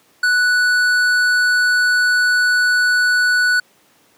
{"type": "tone with tanh clipping", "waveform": "sine", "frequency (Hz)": 1480, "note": "F#6", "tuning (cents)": 0, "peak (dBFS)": -14, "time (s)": [0.23, 3.6], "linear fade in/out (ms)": 5, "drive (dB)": 12, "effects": ["pink hiss -54 dBFS RMS until 4.17 s", "high-pass 200 Hz 12 dB/octave"]}